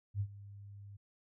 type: tone with ADSR envelope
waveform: sine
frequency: 100.7 Hz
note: G2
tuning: 47 cents sharp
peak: -30 dBFS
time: 0.14-0.97 s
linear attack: 63 ms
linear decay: 67 ms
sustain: -18 dB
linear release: 11 ms
effects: none